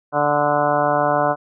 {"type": "harmonic tone with a mistuned harmonic", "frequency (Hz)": 146.83, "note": "D3", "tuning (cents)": 0, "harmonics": [1, 2, 3, 4, 5, 6, 7, 8, 9, 10], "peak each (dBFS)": [-29, -27, -28, -20, -20, -28, -23, -30, -27, -28], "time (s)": [0.12, 1.36], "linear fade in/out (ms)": 50, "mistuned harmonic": 9, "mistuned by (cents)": -24, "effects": []}